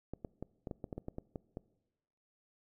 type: clicks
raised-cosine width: 2 ms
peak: -27 dBFS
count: 12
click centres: 0.136 / 0.248 / 0.426 / 0.672 / 0.712 / 0.842 / 0.928 / 0.98 / 1.084 / 1.184 / 1.358 / 1.571 s
effects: noise-tail reverb RT60 1.0 s tail -22 dB re dry